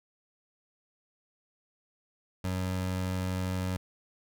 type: tone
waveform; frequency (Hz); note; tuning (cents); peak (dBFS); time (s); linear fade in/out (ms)
25% pulse; 92.5; F#2; 0; -26; 2.44-3.77; 5
effects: none